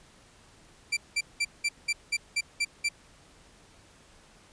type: tone bursts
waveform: sawtooth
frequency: 2349 Hz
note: D7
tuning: in tune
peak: -21 dBFS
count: 9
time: 0.92-2.89 s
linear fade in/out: 10 ms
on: 50 ms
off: 190 ms
effects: pink hiss -57 dBFS RMS until 4.52 s + resampled to 22050 Hz